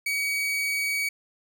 40% pulse tone, 2261 Hz, C#7, 34 cents sharp, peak -24 dBFS, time 0.06-1.09 s, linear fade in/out 5 ms, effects none

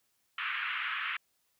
pink band-pass noise, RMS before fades -35 dBFS, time 0.38-1.17 s, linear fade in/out 5 ms, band 1200 to 3000 Hz, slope 48 dB/octave, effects white hiss -75 dBFS RMS until 1.59 s

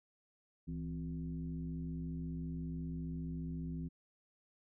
sine tone with frequency modulation, 164.81 Hz, E3, in tune, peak -38 dBFS, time 0.67-3.89 s, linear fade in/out 20 ms, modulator 94.6 Hz, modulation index 1, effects none

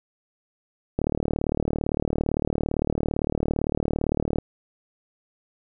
click train, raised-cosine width 2 ms, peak -10 dBFS, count 129, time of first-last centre 0.99-4.385 s, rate 37.7 Hz, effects none

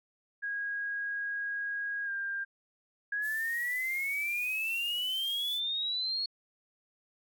sine tone with pitch glide, 1642 to 1596.2 Hz, G#6 to G6, -20 to +31 cents, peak -32 dBFS, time 0.42-2.45 s, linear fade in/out 20 ms, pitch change -49 cents, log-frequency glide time 2.05-2.1 s
sine exponential sweep, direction up, 1639 to 4358 Hz, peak -30 dBFS, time 3.12-6.26 s, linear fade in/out 5 ms
violet noise, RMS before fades -45 dBFS, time 3.21-5.61 s, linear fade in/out 50 ms
effects AAC 64 kbps

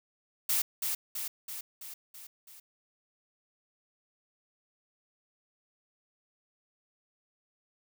blue noise with echo, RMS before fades -28 dBFS, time 0.49-0.62 s, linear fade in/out 5 ms, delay 330 ms, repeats 6, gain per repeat -4 dB, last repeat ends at 2.6 s, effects none

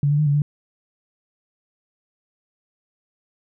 sine tone with pitch steps, 143.2 / 146.5 / 151.9 / 143.2 / 146.8 Hz, D3 / D3 / D#3 / D3 / D3, -43 / -4 / -41 / -43 / 0 cents, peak -15 dBFS, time 0.03-0.42 s, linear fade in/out 2 ms, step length 78 ms, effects none

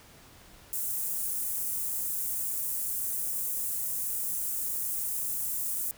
white high-pass noise, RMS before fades -32 dBFS, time 0.73-5.91 s, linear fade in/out 0 ms, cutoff 8200 Hz, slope 24 dB/octave, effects pink hiss -54 dBFS RMS until 5.97 s

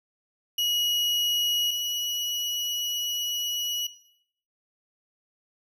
35% pulse tone pair in turn, 2906 / 2923 Hz, F#7 / F#7, -32 / -22 cents, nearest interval unison, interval 10 cents, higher second, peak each -22 / -25 dBFS, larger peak first, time 0.58-1.71 / 1.71-3.87 s, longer second, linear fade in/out 5 ms, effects noise-tail reverb RT60 0.7 s tail -17 dB re dry

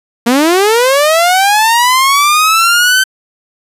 sawtooth linear sweep, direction up, 227 to 1549 Hz, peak -3 dBFS, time 0.26-3.04 s, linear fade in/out 10 ms, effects resampled to 32000 Hz

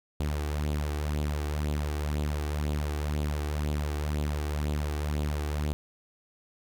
sawtooth tone with flanger, 74.4 Hz, D2, 23 cents sharp, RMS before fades -30 dBFS, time 0.2-5.73 s, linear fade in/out 0 ms, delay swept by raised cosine 0.26 to 2.66 ms, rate 2 Hz, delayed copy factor +0.55, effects none

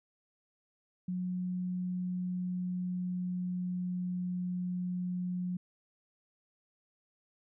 sine tone with pitch glide, 181.5 to 180.04 Hz, F#3 to F#3, -33 to -47 cents, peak -32 dBFS, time 1.08-5.57 s, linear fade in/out 5 ms, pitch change -14 cents, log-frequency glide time 1.28-4.38 s, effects none

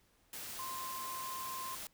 sine tone in noise, 1046.5 Hz, C6, in tune, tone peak -41 dBFS, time 0.59-1.75 s, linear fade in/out 2 ms, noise white, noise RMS -45 dBFS, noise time 0.33-1.87 s, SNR +1 dB, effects pink hiss -71 dBFS RMS until 1.93 s

